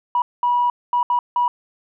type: tone bursts at uneven times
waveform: sine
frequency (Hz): 971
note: B5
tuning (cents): -30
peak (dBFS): -14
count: 5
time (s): 0.15-0.22 / 0.43-0.7 / 0.93-1.03 / 1.1-1.19 / 1.36-1.48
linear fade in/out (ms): 2
effects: tanh soft clip ceiling -10 dBFS